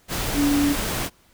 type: tone in noise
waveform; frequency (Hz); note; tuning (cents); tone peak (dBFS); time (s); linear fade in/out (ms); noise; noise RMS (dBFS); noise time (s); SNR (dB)
sine; 286.8; D4; -41; -17; 0.34-0.76; 50; pink; -26; 0.08-1.1; +6
effects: pink hiss -58 dBFS RMS until 1.33 s

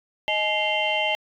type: tone cluster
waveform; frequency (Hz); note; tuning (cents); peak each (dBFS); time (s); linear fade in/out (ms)
sine; 622 / 849 / 2097 / 2759 / 3105; D#5 / G#5 / C7 / F7 / G7; -1 / +38 / +3 / -22 / -17; -27; 0.28-1.15; 0
effects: tanh soft clip ceiling -11 dBFS

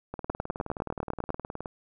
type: two click trains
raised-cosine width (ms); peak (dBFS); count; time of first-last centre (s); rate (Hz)
1; -14 / -21; 11 / 30; 0.3-1.304 / 0.14-1.658; 9.96 / 19.1
effects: none

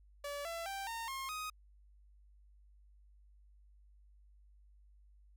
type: tone with pitch steps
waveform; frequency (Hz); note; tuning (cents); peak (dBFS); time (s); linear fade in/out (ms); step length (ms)
sawtooth; 574 / 670.9 / 784.1 / 916.4 / 1071.1 / 1251.9; D5 / E5 / G5 / A#5 / C6 / D#6; -40 / +30 / 0 / -30 / +40 / +10; -36; 0.24-1.5; 5; 210
effects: added 50 Hz sine -60 dBFS peak until 5.36 s

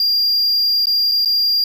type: tone with dropouts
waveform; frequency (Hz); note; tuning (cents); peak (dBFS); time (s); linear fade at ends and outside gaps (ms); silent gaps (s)
triangle; 4790; D8; +33; -12; 0-1.64; 2; 0.857-0.869 / 1.115-1.118 / 1.249-1.257
effects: none

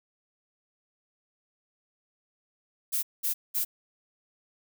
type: noise bursts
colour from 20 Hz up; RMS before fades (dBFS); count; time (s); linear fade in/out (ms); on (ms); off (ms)
violet; -28; 3; 2.92-3.65; 20; 110; 200
effects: none

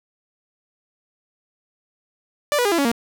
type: tone with pitch steps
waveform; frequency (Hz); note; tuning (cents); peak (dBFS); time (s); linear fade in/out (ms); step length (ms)
sawtooth; 587.3 / 488.2 / 405.8 / 337.3 / 280.4 / 233.1; D5 / B4 / G#4 / E4 / C#4 / A#3; 0 / -20 / -40 / +40 / +20 / 0; -13; 2.52-2.916; 0; 66
effects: none

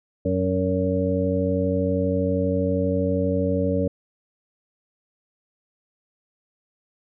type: harmonic tone with a mistuned harmonic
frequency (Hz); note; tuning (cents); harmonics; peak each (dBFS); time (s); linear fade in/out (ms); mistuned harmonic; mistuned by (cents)
92.5; F#2; 0; 1 / 2 / 3 / 5 / 6; -26 / -26 / -26 / -26 / -26; 0.25-3.88; 5; 6; +23
effects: none

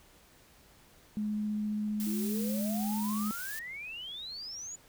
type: tone with vibrato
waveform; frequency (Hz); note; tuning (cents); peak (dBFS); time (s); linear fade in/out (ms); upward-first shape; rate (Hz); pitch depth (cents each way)
sine; 211.1; G#3; +29; -30; 1.17-3.31; 0; triangle; 15; 8
type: noise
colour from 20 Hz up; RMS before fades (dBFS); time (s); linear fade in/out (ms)
blue; -41; 2-3.59; 0
type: exponential sweep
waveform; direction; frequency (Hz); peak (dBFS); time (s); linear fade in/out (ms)
sine; up; 311.1 to 7040; -39; 2.06-4.76; 10
effects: pink hiss -60 dBFS RMS until 4.88 s

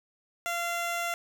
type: tone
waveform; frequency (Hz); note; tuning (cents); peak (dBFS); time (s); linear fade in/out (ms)
15% pulse; 688; F5; -26; -23; 0.46-1.14; 0
effects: none

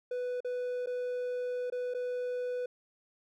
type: tone with dropouts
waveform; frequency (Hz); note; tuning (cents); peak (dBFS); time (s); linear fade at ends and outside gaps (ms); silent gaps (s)
triangle; 495.6; B4; +6; -30; 0.11-2.66; 5; 0.405-0.446 / 0.861-0.87 / 1.701-1.722 / 1.939-1.946
effects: none

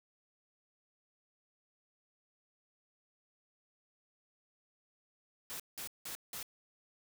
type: noise bursts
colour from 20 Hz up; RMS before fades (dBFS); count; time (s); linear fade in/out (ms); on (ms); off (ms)
white; -43; 4; 5.5-6.428; 0; 97; 180
effects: none

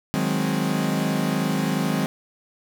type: chord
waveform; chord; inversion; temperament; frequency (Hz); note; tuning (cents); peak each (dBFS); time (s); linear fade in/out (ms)
40% pulse; Ab dominant seventh; second; equal; 155.56 / 185 / 207.7 / 261.6; Eb3 / Gb3 / Ab3 / C4; 0 / 0 / 0 / 0; -26; 0.14-2.06; 0
effects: 9-bit

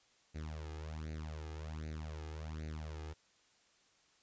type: tone with flanger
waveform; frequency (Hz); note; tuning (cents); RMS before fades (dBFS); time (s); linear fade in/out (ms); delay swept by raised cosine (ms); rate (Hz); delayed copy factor
sawtooth; 77.78; D#2; 0; -44; 0.34-3.14; 20; 0.46 to 2.46; 1.3; +0.85
effects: white hiss -70 dBFS RMS until 4.22 s + resampled to 16000 Hz

